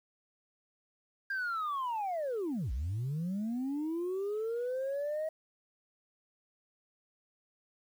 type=linear two-way sweep; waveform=sine; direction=down then up; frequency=1613 to 53.8 to 637 Hz; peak=-30 dBFS; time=1.3-5.29 s; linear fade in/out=5 ms; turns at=2.72 s; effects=tanh soft clip ceiling -30 dBFS + 10-bit